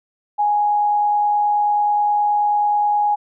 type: tone with amplitude modulation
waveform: sine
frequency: 830.6 Hz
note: G#5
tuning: in tune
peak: -13 dBFS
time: 0.38-3.16 s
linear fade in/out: 20 ms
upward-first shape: sine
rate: 89.4 Hz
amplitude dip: 25%
effects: none